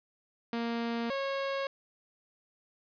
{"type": "tone pair in turn", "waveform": "sawtooth", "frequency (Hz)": [233.1, 547.7], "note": ["A#3", "C#5"], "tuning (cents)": [0, -21], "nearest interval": "octave + minor third", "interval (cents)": 1479, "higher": "second", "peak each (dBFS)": -27, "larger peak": "neither", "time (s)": [[0.53, 1.1], [1.1, 1.67]], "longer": "neither", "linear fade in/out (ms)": 2, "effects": ["resampled to 11025 Hz", "10-bit"]}